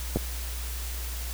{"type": "clicks", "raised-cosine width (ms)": 2, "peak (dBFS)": [-11, -17], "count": 2, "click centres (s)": [0.16, 0.17], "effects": ["added 60 Hz sine -32 dBFS peak until 1.33 s", "white hiss -39 dBFS RMS until 1.33 s"]}